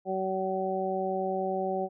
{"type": "harmonic tone", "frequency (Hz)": 189.4, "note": "F#3", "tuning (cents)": 41, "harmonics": [1, 2, 3, 4], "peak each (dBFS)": [-36, -32, -33, -32], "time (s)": [0.05, 1.89], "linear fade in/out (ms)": 50, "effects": []}